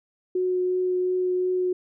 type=tone with vibrato; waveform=sine; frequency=365.6 Hz; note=F#4; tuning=21 cents flat; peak=-21 dBFS; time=0.35-1.73 s; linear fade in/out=5 ms; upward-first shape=triangle; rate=2.8 Hz; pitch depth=10 cents each way; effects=none